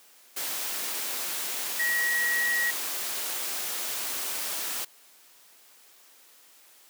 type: tone in noise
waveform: sine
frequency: 1909 Hz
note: A#6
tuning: 41 cents sharp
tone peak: -24 dBFS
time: 1.79-2.71 s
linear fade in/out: 10 ms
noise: white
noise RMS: -32 dBFS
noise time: 0.36-4.85 s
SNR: +5 dB
effects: white hiss -56 dBFS RMS until 6.89 s + high-pass 300 Hz 12 dB/octave